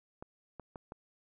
clicks, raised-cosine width 1 ms, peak -30 dBFS, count 4, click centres 0.225 / 0.597 / 0.758 / 0.921 s, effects none

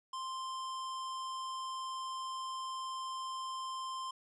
square tone, 1046.5 Hz, C6, in tune, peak -39 dBFS, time 0.13-4.11 s, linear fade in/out 5 ms, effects resampled to 22050 Hz

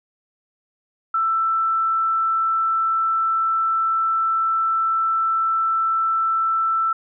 sine tone, 1329 Hz, E6, 14 cents sharp, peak -17 dBFS, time 1.14-6.93 s, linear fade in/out 5 ms, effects none

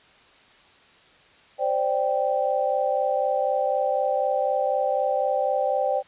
sine chord, C suspended second, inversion none, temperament equal, 523.3 / 587.3 / 784 Hz, C5 / D5 / G5, 0 / 0 / 0 cents, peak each -25 dBFS, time 1.58-6.03 s, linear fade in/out 50 ms, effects white hiss -54 dBFS RMS until 6.07 s + resampled to 8000 Hz

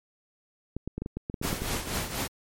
clicks, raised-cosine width 3 ms, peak -19 dBFS, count 12, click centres 0.766 / 0.876 / 0.98 / 1.02 / 1.061 / 1.17 / 1.299 / 1.342 / 1.415 / 1.451 / 1.529 / 1.62 s
pink noise with tremolo, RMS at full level -29 dBFS, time 1.42-2.28 s, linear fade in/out 20 ms, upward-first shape triangle, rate 4.1 Hz, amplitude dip 70%
effects MP3 64 kbps

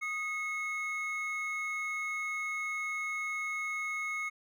triangle tone pair together, 1244.5 / 2179 Hz, D#6 / C#7, 0 / -30 cents, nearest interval minor seventh, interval 970 cents, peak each -38 / -32 dBFS, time 0.01-4.3 s, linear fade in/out 20 ms, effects none

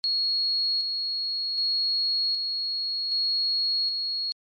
sine tone with tremolo, 4317 Hz, C#8, 47 cents flat, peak -22 dBFS, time 0.04-4.32 s, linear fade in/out 0 ms, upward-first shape square, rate 0.65 Hz, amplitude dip 35%, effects MP3 48 kbps

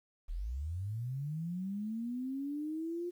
sine linear sweep, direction up, 34.48 to 355.7 Hz, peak -35 dBFS, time 0.28-3.11 s, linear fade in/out 20 ms, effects 11-bit

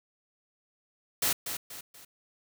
white noise with echo, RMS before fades -27 dBFS, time 1.22-1.33 s, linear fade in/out 5 ms, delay 240 ms, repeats 3, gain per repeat -8 dB, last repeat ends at 2.05 s, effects none

